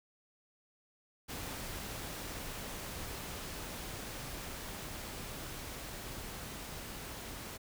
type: noise with level ramp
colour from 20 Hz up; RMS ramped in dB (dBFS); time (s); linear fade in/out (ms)
pink; -42 to -45; 1.28-7.58; 20
effects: none